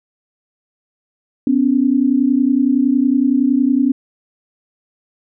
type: tone pair together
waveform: sine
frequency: 251.2 / 282 Hz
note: B3 / C#4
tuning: +30 / +30 cents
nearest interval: major second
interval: 200 cents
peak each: -14 dBFS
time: 1.47-3.92 s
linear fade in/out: 2 ms
effects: none